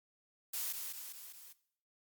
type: noise with echo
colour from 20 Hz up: blue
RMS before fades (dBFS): -38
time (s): 0.53-0.73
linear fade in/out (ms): 10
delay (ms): 200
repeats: 4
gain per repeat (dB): -4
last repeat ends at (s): 1.53
effects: noise-tail reverb RT60 0.6 s tail -17 dB re dry + Opus 48 kbps